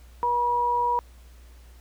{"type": "tone pair together", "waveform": "sine", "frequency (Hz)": [482, 964], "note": ["B4", "B5"], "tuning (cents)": [-42, -42], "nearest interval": "octave", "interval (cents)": 1200, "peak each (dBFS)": [-31, -21], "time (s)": [0.23, 0.99], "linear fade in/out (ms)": 0, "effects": ["added 60 Hz sine -46 dBFS peak until 1.8 s", "pink hiss -58 dBFS RMS until 1.8 s"]}